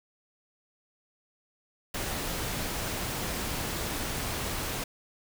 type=noise; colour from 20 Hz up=pink; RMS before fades=-33 dBFS; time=1.94-4.84 s; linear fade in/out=5 ms; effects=none

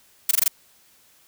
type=noise bursts; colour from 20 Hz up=blue; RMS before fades=-17 dBFS; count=5; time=0.29-0.48 s; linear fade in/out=5 ms; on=22 ms; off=20 ms; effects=white hiss -57 dBFS RMS until 1.27 s

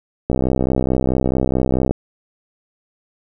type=click train; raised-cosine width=2 ms; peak=-4 dBFS; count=105; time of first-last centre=0.3-1.91 s; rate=64.6 Hz; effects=none

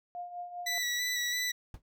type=tone with tremolo; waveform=sine; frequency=707 Hz; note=F5; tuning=21 cents sharp; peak=-35 dBFS; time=0.15-0.78 s; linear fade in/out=0 ms; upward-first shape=triangle; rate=5 Hz; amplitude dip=70%
type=tone with vibrato; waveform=20% pulse; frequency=1962 Hz; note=B6; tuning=12 cents flat; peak=-25 dBFS; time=0.66-1.52 s; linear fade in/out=10 ms; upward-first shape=square; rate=3 Hz; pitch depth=17 cents each way
type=noise with exponential decay; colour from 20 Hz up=brown; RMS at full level=-38 dBFS; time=1.74-1.82 s; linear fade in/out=2 ms; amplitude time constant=17 ms
effects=none

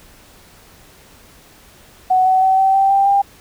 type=tone with pitch steps; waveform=sine; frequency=744 / 752.6 / 761.4 / 770.2 / 779.2 / 788.2 / 797.4 Hz; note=F#5 / F#5 / F#5 / G5 / G5 / G5 / G5; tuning=+9 / +29 / +49 / -31 / -11 / +9 / +29 cents; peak=-10 dBFS; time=2.1-3.22 s; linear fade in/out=10 ms; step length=160 ms; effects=pink hiss -46 dBFS RMS until 3.4 s

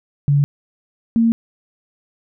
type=tone pair in turn; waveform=sine; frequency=142.8 / 229.1 Hz; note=D3 / A#3; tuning=-48 / -30 cents; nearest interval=minor sixth; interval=818 cents; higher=second; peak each=-11 / -11 dBFS; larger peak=neither; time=0.28-0.44 / 1.16-1.32 s; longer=neither; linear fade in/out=0 ms; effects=none

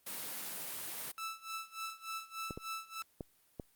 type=high-pass noise; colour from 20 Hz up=white; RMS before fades=-42 dBFS; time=0.06-1.12 s; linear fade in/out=10 ms; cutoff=110 Hz; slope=96 dB/octave
type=tone with tremolo; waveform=sawtooth; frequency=1318.5 Hz; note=E6; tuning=in tune; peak=-34 dBFS; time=1.18-3.02 s; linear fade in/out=0 ms; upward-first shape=sine; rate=3.4 Hz; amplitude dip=90%
type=clicks; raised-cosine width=2 ms; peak=-27 dBFS; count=4; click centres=2.508 / 2.575 / 3.208 / 3.598 s
effects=white hiss -70 dBFS RMS until 3.75 s + Opus 32 kbps

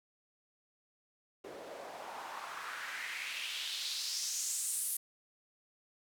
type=noise with band-pass filter sweep; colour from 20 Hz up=white; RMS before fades=-40 dBFS; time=1.44-4.97 s; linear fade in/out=5 ms; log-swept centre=430 to 11000 Hz; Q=2.7; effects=none

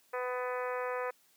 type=harmonic tone; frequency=250 Hz; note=B3; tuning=21 cents sharp; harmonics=2 / 3 / 4 / 5 / 6 / 7 / 8 / 9 / 10; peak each=-35 / -44 / -40 / -42 / -46 / -45 / -48 / -51 / -52 dBFS; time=0.13-1.11 s; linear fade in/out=10 ms; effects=white hiss -67 dBFS RMS until 1.36 s + high-pass 150 Hz 12 dB/octave

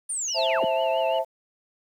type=linear sweep; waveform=sine; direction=down; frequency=9400 to 67.1 Hz; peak=-26 dBFS; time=0.09-0.65 s; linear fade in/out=10 ms
type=tone with vibrato; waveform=sine; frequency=2794 Hz; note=F7; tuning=in tune; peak=-33 dBFS; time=0.28-1.19 s; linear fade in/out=5 ms; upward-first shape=triangle; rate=6 Hz; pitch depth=120 cents each way
type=chord; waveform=sine; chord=A minor; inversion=first; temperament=equal with one note detuned; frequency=529 / 659.3 / 880 Hz; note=C5 / E5 / A5; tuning=+19 / 0 / 0 cents; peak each=-26 / -23 / -27 dBFS; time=0.34-1.25 s; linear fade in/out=50 ms
effects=tanh soft clip ceiling -13 dBFS + 9-bit

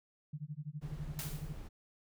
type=tone with tremolo; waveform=sine; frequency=149.3 Hz; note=D3; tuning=29 cents sharp; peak=-37 dBFS; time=0.33-1.53 s; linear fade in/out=5 ms; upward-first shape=sine; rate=12 Hz; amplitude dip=100%
type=noise; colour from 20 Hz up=brown; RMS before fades=-46 dBFS; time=0.81-1.69 s; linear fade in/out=20 ms
type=noise with exponential decay; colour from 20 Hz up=white; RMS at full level=-40 dBFS; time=1.19-1.65 s; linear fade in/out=0 ms; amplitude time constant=100 ms
effects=none

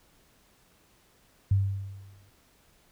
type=tone with exponential decay; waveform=sine; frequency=98 Hz; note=G2; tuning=in tune; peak=-18 dBFS; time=1.51-2.3 s; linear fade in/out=5 ms; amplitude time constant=170 ms; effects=pink hiss -63 dBFS RMS until 2.91 s

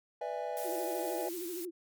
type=chord; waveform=triangle; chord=E dominant seventh; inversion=second; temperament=just; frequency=494.4 / 593.3 / 659.3 / 824.1 Hz; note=B4 / D5 / E5 / G#5; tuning=+2 / +18 / 0 / -14 cents; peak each=-38 dBFS; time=0.21-1.29 s; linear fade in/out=5 ms
type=noise; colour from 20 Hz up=blue; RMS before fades=-44 dBFS; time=0.57-1.65 s; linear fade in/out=0 ms
type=tone with vibrato; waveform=sine; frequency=349.2 Hz; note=F4; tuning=in tune; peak=-37 dBFS; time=0.64-1.71 s; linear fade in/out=20 ms; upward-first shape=sine; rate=13 Hz; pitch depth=95 cents each way
effects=MP3 96 kbps

